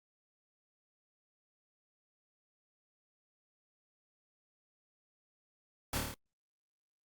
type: noise with echo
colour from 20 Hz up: pink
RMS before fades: -36 dBFS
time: 5.93-5.98 s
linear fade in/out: 2 ms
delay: 27 ms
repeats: 6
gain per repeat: -2 dB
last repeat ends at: 6.142 s
effects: noise-tail reverb RT60 0.1 s tail -25 dB re dry + Opus 48 kbps